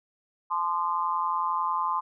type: tone with amplitude modulation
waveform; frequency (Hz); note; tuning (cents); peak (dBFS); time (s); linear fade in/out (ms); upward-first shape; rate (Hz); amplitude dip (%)
sine; 1037; C6; -16; -20; 0.5-2.01; 20; sine; 171; 100
effects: none